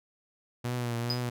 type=tone with vibrato; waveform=sawtooth; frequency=120.4 Hz; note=B2; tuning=44 cents flat; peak=-26 dBFS; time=0.64-1.3 s; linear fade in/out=10 ms; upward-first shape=triangle; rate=2.3 Hz; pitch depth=52 cents each way
type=tone with exponential decay; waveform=triangle; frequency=4978 Hz; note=D#8; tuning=in tune; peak=-24 dBFS; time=1.1-1.24 s; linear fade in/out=1 ms; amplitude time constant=30 ms
effects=none